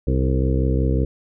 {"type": "harmonic tone with a mistuned harmonic", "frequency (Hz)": 65.41, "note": "C2", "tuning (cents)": 0, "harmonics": [1, 2, 3, 4, 5, 6, 7, 8], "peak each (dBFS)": [-19, -22, -29, -27, -28, -33, -28, -33], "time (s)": [0.07, 1.05], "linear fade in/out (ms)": 5, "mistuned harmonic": 6, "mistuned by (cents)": 37, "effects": []}